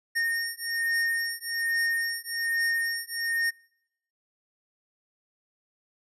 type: beating tone pair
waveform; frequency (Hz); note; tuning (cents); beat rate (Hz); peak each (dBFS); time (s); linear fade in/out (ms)
square; 1841 / 1842.2; A#6 / A#6; -22 / -21; 1.2; -30 / -30; 0.15-3.51; 20
effects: noise-tail reverb RT60 0.8 s tail -26 dB re dry + resampled to 32000 Hz